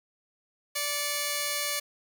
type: tone pair together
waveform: 5% pulse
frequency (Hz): 582.2 / 2188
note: D5 / C#7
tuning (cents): -15 / -23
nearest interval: octave + major seventh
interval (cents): 2292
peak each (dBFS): -19 / -22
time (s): 0.75-1.8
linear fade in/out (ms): 10
effects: none